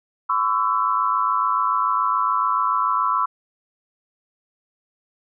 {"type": "tone cluster", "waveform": "sine", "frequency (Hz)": [1016, 1123, 1323], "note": ["B5", "C#6", "E6"], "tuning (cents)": [49, 22, 6], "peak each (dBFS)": -22, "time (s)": [0.29, 3.26], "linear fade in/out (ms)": 10, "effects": []}